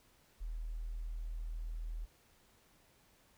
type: tone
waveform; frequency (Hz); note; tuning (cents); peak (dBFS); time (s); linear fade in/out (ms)
sine; 40.19; E1; -43; -38; 0.4-2.06; 20
effects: pink hiss -68 dBFS RMS until 3.37 s